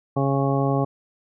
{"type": "harmonic tone", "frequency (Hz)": 137.6, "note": "C#3", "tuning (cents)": -12, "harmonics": [1, 2, 3, 4, 5, 6, 8], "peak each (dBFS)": [-22, -25, -27, -28, -29, -30, -31], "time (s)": [0.16, 0.85], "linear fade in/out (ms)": 10, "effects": []}